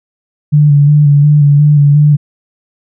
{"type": "tone with vibrato", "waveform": "sine", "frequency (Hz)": 146.2, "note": "D3", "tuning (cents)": -7, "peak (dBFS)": -3, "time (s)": [0.52, 2.17], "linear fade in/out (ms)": 20, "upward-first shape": "square", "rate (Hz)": 2.8, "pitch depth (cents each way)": 28, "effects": []}